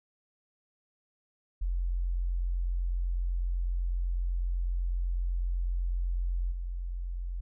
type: tone with level steps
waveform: sine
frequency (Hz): 44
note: F1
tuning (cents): +14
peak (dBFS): -27 / -32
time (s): 1.61-7.41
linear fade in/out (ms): 10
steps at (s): 6.51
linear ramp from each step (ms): 10
effects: none